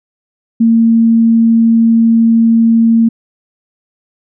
sine tone, 228.2 Hz, A#3, 37 cents flat, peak -5 dBFS, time 0.6-3.09 s, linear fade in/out 10 ms, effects none

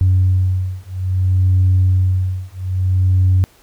sine beating tone pair, 92.5 / 93.1 Hz, F#2 / F#2, 0 / +11 cents, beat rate 0.6 Hz, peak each -14 dBFS, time 0.01-3.44 s, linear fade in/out 0 ms, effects tanh soft clip ceiling -6 dBFS + pink hiss -50 dBFS RMS until 3.62 s

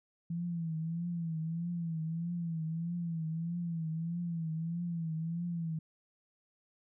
sine tone with vibrato, 166.3 Hz, E3, 16 cents sharp, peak -33 dBFS, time 0.3-5.79 s, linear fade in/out 5 ms, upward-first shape triangle, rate 1.6 Hz, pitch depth 90 cents each way, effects none

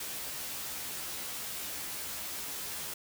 white noise with comb filter, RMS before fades -39 dBFS, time 0-2.94 s, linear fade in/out 5 ms, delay 14 ms, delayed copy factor +0.9, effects none

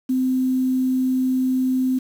sine tone with quantisation, 258 Hz, C4, 24 cents flat, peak -17 dBFS, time 0.09-1.99 s, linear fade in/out 10 ms, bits 7, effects none

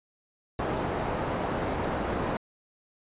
white low-pass noise, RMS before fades -30 dBFS, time 0.59-2.37 s, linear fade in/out 2 ms, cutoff 800 Hz, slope 12 dB/octave, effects resampled to 8000 Hz

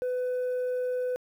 sine tone, 501 Hz, B4, 25 cents sharp, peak -24 dBFS, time 0.02-1.16 s, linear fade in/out 0 ms, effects tanh soft clip ceiling -26 dBFS + 10-bit

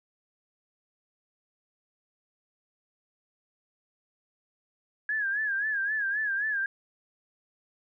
sine tone with vibrato, 1661.2 Hz, G#6, in tune, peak -26 dBFS, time 5.09-6.66 s, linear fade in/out 2 ms, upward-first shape sine, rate 3.8 Hz, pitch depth 99 cents each way, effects none

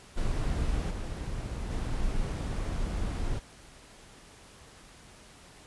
brown noise with level steps, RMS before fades -29 / -34 / -31 dBFS, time 0.16-3.4 s, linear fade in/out 20 ms, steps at 0.9 / 1.7 s, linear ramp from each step 10 ms, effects pink hiss -53 dBFS RMS until 5.66 s + resampled to 24000 Hz

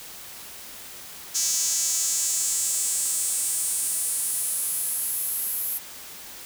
sawtooth tone with high-pass filter sweep, 327.5 Hz, E4, 11 cents flat, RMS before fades -26 dBFS, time 1.34-5.79 s, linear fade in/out 20 ms, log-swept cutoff 6300 to 12000 Hz, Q 3.6, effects white hiss -41 dBFS RMS until 6.45 s

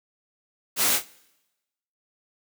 white noise with echo, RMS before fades -22 dBFS, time 0.76-1 s, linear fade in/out 50 ms, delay 27 ms, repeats 2, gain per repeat -9 dB, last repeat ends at 1.054 s, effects noise-tail reverb RT60 1.0 s tail -23 dB re dry + high-pass 150 Hz 12 dB/octave

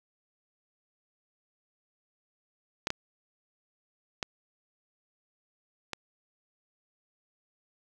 clicks, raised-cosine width 0.2 ms, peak -11 / -12 / -13 / -16 dBFS, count 4, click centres 2.871 / 2.904 / 4.228 / 5.933 s, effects none

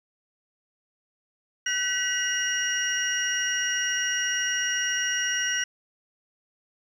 sine tone cluster, 1514 / 1942 / 2859 / 5700 Hz, F#6 / B6 / F7 / F8, +39 / -30 / +40 / +34 cents, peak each -29 dBFS, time 1.66-5.64 s, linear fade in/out 5 ms, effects tanh soft clip ceiling -15 dBFS + 9-bit

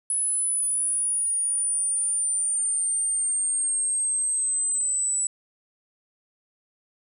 sine exponential sweep, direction down, 10170 to 7902 Hz, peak -22 dBFS, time 0.1-5.27 s, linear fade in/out 2 ms, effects none

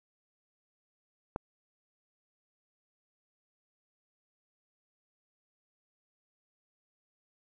click, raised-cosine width 1 ms, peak -19 dBFS, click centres 1.361 s, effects none

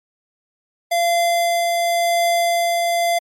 square tone with tremolo, 687 Hz, F5, 29 cents flat, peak -15 dBFS, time 0.91-3.19 s, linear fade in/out 10 ms, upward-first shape triangle, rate 0.92 Hz, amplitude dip 25%, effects MP3 64 kbps

